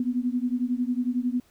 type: beating tone pair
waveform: sine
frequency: 242.6 / 253.6 Hz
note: B3 / B3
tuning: -31 / +46 cents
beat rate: 11 Hz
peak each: -26 / -27 dBFS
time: 0-1.4 s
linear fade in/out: 2 ms
effects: pink hiss -62 dBFS RMS until 1.5 s